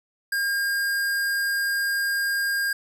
square tone, 1613 Hz, G6, 49 cents sharp, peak -23 dBFS, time 0.32-2.73 s, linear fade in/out 5 ms, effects none

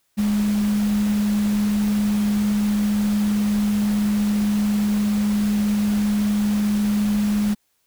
sine tone in noise, 207.7 Hz, G#3, in tune, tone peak -17 dBFS, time 0.17-7.55 s, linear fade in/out 20 ms, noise pink, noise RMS -34 dBFS, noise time 0.17-7.55 s, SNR +14 dB, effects white hiss -68 dBFS RMS until 7.86 s

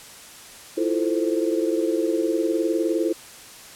sine chord, F major seventh, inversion third, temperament equal, 329.6 / 349.2 / 440 / 523.3 Hz, E4 / F4 / A4 / C5, 0 / 0 / 0 / 0 cents, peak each -23 / -26 / -26 / -28 dBFS, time 0.77-3.13 s, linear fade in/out 10 ms, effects white hiss -43 dBFS RMS until 3.75 s + low-pass 11000 Hz 12 dB/octave

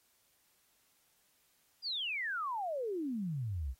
sine exponential sweep, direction down, 4978 to 58.27 Hz, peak -34 dBFS, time 1.82-3.75 s, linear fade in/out 50 ms, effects white hiss -72 dBFS RMS until 3.79 s + AAC 48 kbps

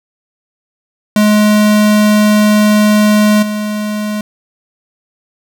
square tone with level steps, 210.7 Hz, G#3, 25 cents sharp, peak -7 / -16 dBFS, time 1.16-4.21 s, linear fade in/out 2 ms, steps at 3.42 s, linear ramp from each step 10 ms, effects none

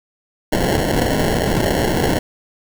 white noise with sample-and-hold, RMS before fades -17 dBFS, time 0.52-2.19 s, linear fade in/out 5 ms, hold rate 1225 Hz, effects none

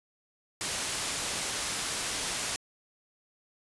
white low-pass noise, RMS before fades -33 dBFS, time 0.61-2.56 s, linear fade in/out 0 ms, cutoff 9800 Hz, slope 12 dB/octave, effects resampled to 24000 Hz

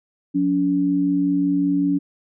sine tone pair together, 179.3 / 284.6 Hz, F3 / C#4, +46 / +46 cents, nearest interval minor sixth, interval 800 cents, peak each -24 / -17 dBFS, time 0.34-1.99 s, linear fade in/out 20 ms, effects none

